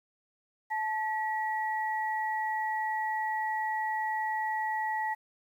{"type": "tone pair together", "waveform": "sine", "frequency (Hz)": [870, 1922.9], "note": ["A5", "B6"], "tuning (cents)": [-20, -47], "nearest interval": "octave + major second", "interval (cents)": 1373, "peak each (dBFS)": [-30, -34], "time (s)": [0.7, 5.15], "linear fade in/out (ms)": 20, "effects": ["10-bit"]}